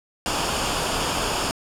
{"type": "noise with comb filter", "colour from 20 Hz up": "pink", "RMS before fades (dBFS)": -24, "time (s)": [0.26, 1.51], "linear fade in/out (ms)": 0, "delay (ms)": 0.5, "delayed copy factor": -0.55, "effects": ["low-pass 9000 Hz 12 dB/octave"]}